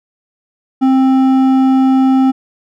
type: tone with hard clipping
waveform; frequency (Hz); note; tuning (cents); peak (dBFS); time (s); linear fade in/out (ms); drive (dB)
sine; 263.7; C4; +14; -9; 0.81-2.32; 20; 8
effects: none